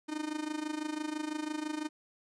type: tone with amplitude modulation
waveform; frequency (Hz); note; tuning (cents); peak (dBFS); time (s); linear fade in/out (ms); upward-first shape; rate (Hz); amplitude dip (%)
45% pulse; 305.8; D#4; -30; -31; 0.08-1.89; 20; sine; 26; 80
effects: resampled to 22050 Hz